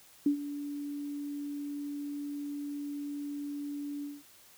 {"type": "tone with ADSR envelope", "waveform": "sine", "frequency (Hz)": 288.4, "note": "D4", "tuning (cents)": -31, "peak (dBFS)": -21, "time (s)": [0.26, 4.23], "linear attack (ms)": 4, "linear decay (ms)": 98, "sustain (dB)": -14, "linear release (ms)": 200, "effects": ["white hiss -58 dBFS RMS until 4.57 s"]}